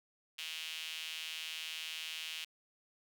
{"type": "tone with high-pass filter", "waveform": "sawtooth", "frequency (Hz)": 160, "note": "D#3", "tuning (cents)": 49, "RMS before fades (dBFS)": -43, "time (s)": [0.38, 2.45], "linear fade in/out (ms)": 10, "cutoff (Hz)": 2900, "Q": 3.5, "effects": []}